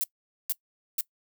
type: noise bursts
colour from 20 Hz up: violet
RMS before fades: -27 dBFS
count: 3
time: 0.01-1.008 s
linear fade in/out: 0 ms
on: 26 ms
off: 460 ms
effects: noise-tail reverb RT60 0.1 s tail -21 dB re dry